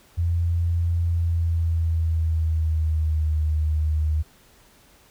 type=tone with pitch glide; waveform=sine; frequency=85.1 to 77.14 Hz; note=F2 to D#2; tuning=-44 to -14 cents; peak=-19 dBFS; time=0.17-4.23 s; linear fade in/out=20 ms; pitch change=-170 cents; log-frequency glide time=1.05-3.38 s; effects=pink hiss -55 dBFS RMS until 5.1 s